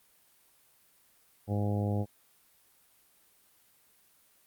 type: harmonic tone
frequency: 102.7 Hz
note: G#2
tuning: 19 cents flat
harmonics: 1 / 2 / 3 / 4 / 5 / 6 / 7 / 8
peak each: -29 / -34 / -39 / -41 / -39 / -44 / -43 / -45 dBFS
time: 1.47-2.06 s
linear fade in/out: 50 ms
effects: white hiss -65 dBFS RMS until 4.46 s + Opus 32 kbps